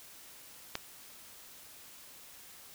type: click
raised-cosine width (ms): 0.2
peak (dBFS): -16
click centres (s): 0.754
effects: white hiss -53 dBFS RMS until 2.74 s